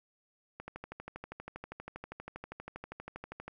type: click train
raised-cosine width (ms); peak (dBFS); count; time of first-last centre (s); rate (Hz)
0.5; -27; 37; 0.6-3.48; 12.5
effects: none